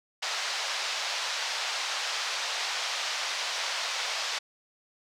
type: band-pass noise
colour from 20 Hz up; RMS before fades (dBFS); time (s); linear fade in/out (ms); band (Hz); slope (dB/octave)
white; -32; 0.22-4.39; 10; 600 to 5500; 24
effects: none